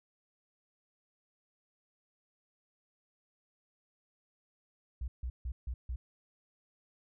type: tone bursts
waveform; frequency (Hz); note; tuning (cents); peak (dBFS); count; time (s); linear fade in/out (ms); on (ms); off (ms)
sine; 61.74; B1; 0; -34; 5; 5.01-5.96; 5; 70; 150
effects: none